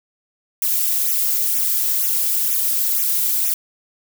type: noise with flanger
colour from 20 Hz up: violet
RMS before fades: -19 dBFS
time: 0.62-3.54 s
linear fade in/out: 2 ms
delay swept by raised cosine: 0.22 to 2.82 ms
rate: 2.1 Hz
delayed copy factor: -0.95
effects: none